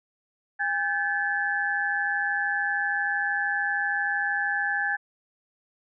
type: tone cluster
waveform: sine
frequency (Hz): 811 / 1550 / 1723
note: G#5 / G6 / A6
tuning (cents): -41 / -20 / -37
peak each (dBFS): -31 / -29 / -26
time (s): 0.59-4.97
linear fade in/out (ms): 20
effects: none